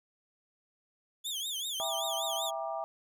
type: tone with vibrato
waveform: sawtooth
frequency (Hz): 3390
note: G#7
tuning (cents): +35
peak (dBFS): -31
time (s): 1.24-2.51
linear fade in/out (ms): 20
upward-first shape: triangle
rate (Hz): 5.2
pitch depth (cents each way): 200
type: chord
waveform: sine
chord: E half-diminished seventh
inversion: none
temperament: just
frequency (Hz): 659.3 / 791.1 / 949.3 / 1186.7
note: E5 / G5 / Bb5 / D6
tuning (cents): 0 / +16 / +31 / +18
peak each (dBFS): -36 / -38 / -42 / -42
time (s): 1.8-2.84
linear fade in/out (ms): 0
effects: none